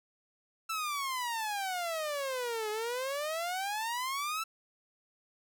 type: exponential two-way sweep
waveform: sawtooth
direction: down then up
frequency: 1338 to 420 to 1338 Hz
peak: -29 dBFS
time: 0.69-4.44 s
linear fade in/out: 10 ms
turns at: 2.7 s
effects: none